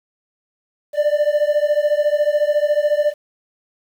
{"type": "beating tone pair", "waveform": "triangle", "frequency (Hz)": [587.3, 601.3], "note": ["D5", "D5"], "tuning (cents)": [0, 41], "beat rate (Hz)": 14, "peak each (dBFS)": [-15, -16], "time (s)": [0.93, 3.14], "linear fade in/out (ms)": 50, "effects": ["8-bit"]}